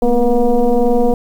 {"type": "tone with frequency modulation", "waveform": "sine", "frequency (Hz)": 246.9, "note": "B3", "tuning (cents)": 0, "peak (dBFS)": -9, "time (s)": [0.02, 1.14], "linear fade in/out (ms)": 2, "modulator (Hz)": 236, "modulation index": 1.7, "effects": ["7-bit"]}